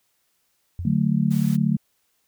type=tone with exponential decay; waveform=sine; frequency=87.31 Hz; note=F2; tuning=in tune; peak=-24 dBFS; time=0.79-1.15 s; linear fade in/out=0 ms; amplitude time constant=78 ms
type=chord; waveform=sine; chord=D major; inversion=none; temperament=just; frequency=146.83 / 183.54 / 220.2 Hz; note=D3 / F#3 / A3; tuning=0 / -14 / +2 cents; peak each=-22 dBFS; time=0.85-1.77 s; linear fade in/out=5 ms
type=noise; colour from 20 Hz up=white; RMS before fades=-41 dBFS; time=1.3-1.57 s; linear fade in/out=20 ms
effects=white hiss -69 dBFS RMS until 2.27 s